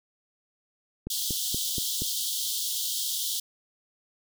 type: click train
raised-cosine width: 3 ms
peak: -20 dBFS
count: 5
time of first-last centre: 1.07-2.02 s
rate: 4.21 Hz
type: high-pass noise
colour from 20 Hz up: pink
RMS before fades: -30 dBFS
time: 1.1-3.4 s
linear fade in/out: 5 ms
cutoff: 3100 Hz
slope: 96 dB/octave
effects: none